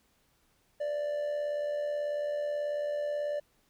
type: tone with amplitude modulation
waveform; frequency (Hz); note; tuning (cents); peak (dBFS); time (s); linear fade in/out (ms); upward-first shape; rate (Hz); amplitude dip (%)
triangle; 587.3; D5; 0; -26; 0.8-3.4; 10; sine; 78.3; 45
effects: pink hiss -70 dBFS RMS until 3.69 s